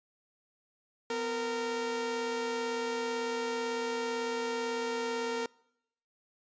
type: tone pair together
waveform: sawtooth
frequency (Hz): 249.6 / 461.2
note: B3 / A#4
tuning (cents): +19 / -19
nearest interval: major seventh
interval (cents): 1062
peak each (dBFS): -36 / -28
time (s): 1.1-5.46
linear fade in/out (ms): 2
effects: noise-tail reverb RT60 0.8 s tail -25 dB re dry + resampled to 16000 Hz